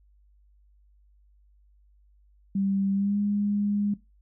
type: tone with pitch glide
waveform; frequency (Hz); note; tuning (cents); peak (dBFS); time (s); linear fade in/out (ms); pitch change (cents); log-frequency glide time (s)
sine; 196 to 204.7; G3 to G#3; 0 to -25; -23; 2.55-3.94; 5; +75; 2.93-3.18
effects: noise-tail reverb RT60 0.2 s tail -17 dB re dry + added 50 Hz sine -57 dBFS peak until 4.21 s